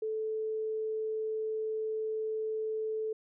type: tone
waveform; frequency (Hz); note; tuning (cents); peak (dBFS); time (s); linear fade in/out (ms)
sine; 437; A4; -12; -31; 0.02-3.13; 5
effects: none